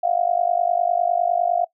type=tone with amplitude modulation; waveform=sine; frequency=698.5 Hz; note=F5; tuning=in tune; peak=-13 dBFS; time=0.03-1.65 s; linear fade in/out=10 ms; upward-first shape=sine; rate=49.9 Hz; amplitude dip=95%; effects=noise-tail reverb RT60 0.1 s tail -20 dB re dry